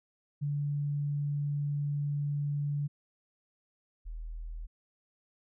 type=tone pair in turn; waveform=sine; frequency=144.7 / 40.29 Hz; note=D3 / E1; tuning=-25 / -39 cents; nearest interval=octave + minor seventh; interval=2214 cents; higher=first; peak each=-29 / -37 dBFS; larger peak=first; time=0.41-2.88 / 4.05-4.67 s; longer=first; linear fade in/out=20 ms; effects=none